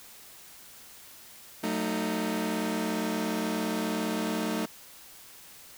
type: chord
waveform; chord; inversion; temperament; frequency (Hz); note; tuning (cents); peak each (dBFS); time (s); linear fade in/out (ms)
sawtooth; D# diminished; first; just; 186.68 / 224 / 311.1; F#3 / A3 / D#4; +16 / +31 / 0; -31 / -27 / -29; 1.63-4.66; 10
effects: white hiss -50 dBFS RMS until 5.77 s